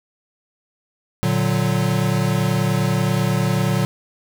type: chord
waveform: square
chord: Bb augmented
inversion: none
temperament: equal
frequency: 116.54 / 146.83 / 185 Hz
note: Bb2 / D3 / F#3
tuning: 0 / 0 / 0 cents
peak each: -22 dBFS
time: 1.23-3.85 s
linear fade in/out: 0 ms
effects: none